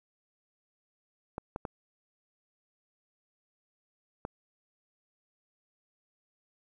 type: clicks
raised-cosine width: 1 ms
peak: -21 dBFS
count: 4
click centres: 1.381 / 1.561 / 1.652 / 4.251 s
effects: 10-bit